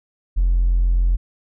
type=tone with hard clipping; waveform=sine; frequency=43.65 Hz; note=F1; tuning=in tune; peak=-14 dBFS; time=0.36-1.17 s; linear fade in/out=20 ms; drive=1 dB; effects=none